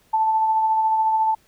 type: tone with tremolo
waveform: sine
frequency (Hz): 880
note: A5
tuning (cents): 0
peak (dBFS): -15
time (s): 0.13-1.35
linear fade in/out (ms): 10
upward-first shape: sine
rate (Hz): 14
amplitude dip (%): 30
effects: pink hiss -59 dBFS RMS until 1.47 s